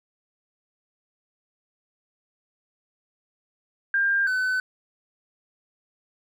sine / triangle tone pair in turn, 1598 / 1511.5 Hz, G6 / F#6, +33 / +36 cents, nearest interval minor second, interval 97 cents, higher first, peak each -19 / -20 dBFS, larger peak first, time 3.94-4.27 / 4.27-4.6 s, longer neither, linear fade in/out 2 ms, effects none

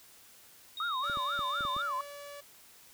sine tone with pitch glide, 3729 to 3625 Hz, A#7 to A#7, 0 to -49 cents, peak -38 dBFS, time 0.77-1.82 s, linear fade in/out 2 ms, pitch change -49 cents, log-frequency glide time 1.06-1.57 s
sine tone with vibrato, 1200 Hz, D6, 37 cents sharp, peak -31 dBFS, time 0.8-2.01 s, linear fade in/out 2 ms, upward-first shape sine, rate 4.1 Hz, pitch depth 290 cents each way
sawtooth tone, 574 Hz, D5, 40 cents flat, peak -40 dBFS, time 1.03-2.41 s, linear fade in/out 10 ms
clicks, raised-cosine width 3 ms, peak -32 dBFS, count 6, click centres 1.098 / 1.172 / 1.392 / 1.608 / 1.651 / 1.765 s
effects white hiss -57 dBFS RMS until 2.93 s

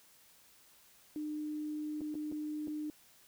sine tone with dropouts, 302.6 Hz, D#4, 48 cents flat, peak -36 dBFS, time 1.16-2.9 s, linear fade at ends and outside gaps 1 ms, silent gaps 2.008-2.015 / 2.143-2.152 / 2.316-2.323 / 2.673-2.68 s, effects white hiss -63 dBFS RMS until 3.27 s

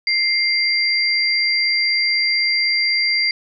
sine tone pair together, 2101 / 4725 Hz, C7 / D8, +7 / +10 cents, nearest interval octave + major second, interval 1403 cents, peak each -18 dBFS, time 0.07-3.31 s, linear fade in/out 2 ms, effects none

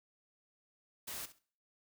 white noise with echo, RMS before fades -43 dBFS, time 1.07-1.26 s, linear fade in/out 10 ms, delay 66 ms, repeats 2, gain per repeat -15 dB, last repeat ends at 1.392 s, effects noise-tail reverb RT60 0.5 s tail -23 dB re dry

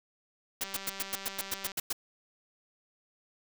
white noise bursts, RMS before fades -32 dBFS, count 11, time 0.61-1.929 s, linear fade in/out 5 ms, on 29 ms, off 100 ms
click train, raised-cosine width 0.2 ms, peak -25 dBFS, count 217, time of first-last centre 0.61-1.718 s, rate 195 Hz
effects none

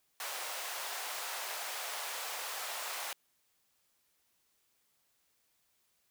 pink high-pass noise, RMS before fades -40 dBFS, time 0.2-3.13 s, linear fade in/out 2 ms, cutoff 620 Hz, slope 24 dB/octave, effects white hiss -75 dBFS RMS until 6.1 s

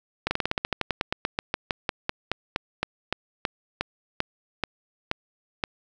slowing click train, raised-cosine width 0.3 ms, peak -8 dBFS, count 29, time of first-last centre 0.27-5.638 s, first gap 40 ms, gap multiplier 1.1, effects none

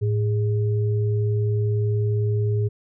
sine tone pair together, 108.62 / 410.1 Hz, A2 / G#4, -22 / -22 cents, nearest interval octave + major seventh, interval 2300 cents, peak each -19 / -28 dBFS, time 0.01-2.69 s, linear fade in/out 20 ms, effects none

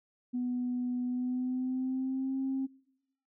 sine tone with pitch glide, 247.5 to 266.8 Hz, B3 to C4, +4 to +34 cents, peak -29 dBFS, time 0.33-2.67 s, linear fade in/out 20 ms, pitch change +130 cents, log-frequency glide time 1.04-2.37 s, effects noise-tail reverb RT60 0.9 s tail -24 dB re dry + tanh soft clip ceiling -25 dBFS

